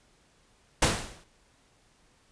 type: noise with exponential decay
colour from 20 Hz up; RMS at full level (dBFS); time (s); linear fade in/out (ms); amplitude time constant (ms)
pink; -19; 0.82-1.24; 5; 91
effects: pink hiss -64 dBFS RMS until 2.31 s + resampled to 22050 Hz